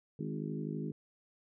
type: harmonic tone with a mistuned harmonic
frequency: 52 Hz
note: G#1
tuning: 3 cents sharp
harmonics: 3 / 4 / 5 / 6 / 7 / 8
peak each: -39 / -41 / -43 / -45 / -46 / -47 dBFS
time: 0.19-0.92 s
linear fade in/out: 5 ms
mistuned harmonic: 6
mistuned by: +22 cents
effects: none